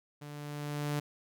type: tone with level ramp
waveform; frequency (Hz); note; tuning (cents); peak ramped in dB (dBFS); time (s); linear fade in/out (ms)
sawtooth; 146.83; D3; 0; -40 to -26; 0.21-1; 10
effects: none